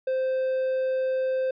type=tone; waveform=triangle; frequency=521 Hz; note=C5; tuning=7 cents flat; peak=-21 dBFS; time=0.07-1.51 s; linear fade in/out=5 ms; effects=resampled to 11025 Hz